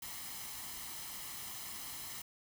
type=noise with comb filter; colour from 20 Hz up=white; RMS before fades=-45 dBFS; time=0.02-2.22 s; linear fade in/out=5 ms; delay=0.98 ms; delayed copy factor=+0.55; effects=none